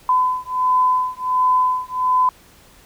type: beating tone pair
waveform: sine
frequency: 1011 / 1012.4 Hz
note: B5 / B5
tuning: +40 / +43 cents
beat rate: 1.4 Hz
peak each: -18 dBFS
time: 0.09-2.29 s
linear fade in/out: 2 ms
effects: pink hiss -49 dBFS RMS until 2.85 s